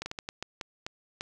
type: slowing click train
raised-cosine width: 0.2 ms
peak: -18 dBFS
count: 9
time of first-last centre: 0.02-1.209 s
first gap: 40 ms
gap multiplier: 1.36
effects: none